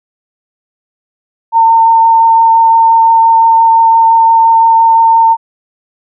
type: tone with vibrato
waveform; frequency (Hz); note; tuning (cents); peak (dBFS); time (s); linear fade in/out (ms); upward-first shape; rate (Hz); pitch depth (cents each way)
sine; 908; A#5; -46; -3; 1.52-5.37; 50; triangle; 5.8; 11
effects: none